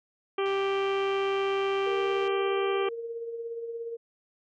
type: harmonic tone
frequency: 392 Hz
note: G4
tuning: in tune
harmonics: 1 / 2 / 3 / 4 / 5 / 6 / 7 / 8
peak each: -26 / -36 / -34 / -43 / -45 / -39 / -44 / -41 dBFS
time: 0.38-2.89 s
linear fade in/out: 5 ms
type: click train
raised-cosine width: 0.2 ms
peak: -30 dBFS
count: 248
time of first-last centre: 0.46-2.276 s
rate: 136 Hz
type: tone with tremolo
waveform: sine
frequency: 463.5 Hz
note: A#4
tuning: 10 cents flat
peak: -31 dBFS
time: 1.86-3.97 s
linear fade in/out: 10 ms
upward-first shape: triangle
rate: 17 Hz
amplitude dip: 50%
effects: none